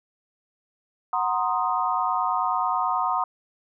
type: chord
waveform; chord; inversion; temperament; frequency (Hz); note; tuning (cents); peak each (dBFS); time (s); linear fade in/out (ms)
sine; C half-diminished seventh; second; equal with one note detuned; 740 / 937.2 / 1046.5 / 1244.5; Gb5 / Bb5 / C6 / Eb6; 0 / +9 / 0 / 0; -27; 1.13-3.24; 2
effects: none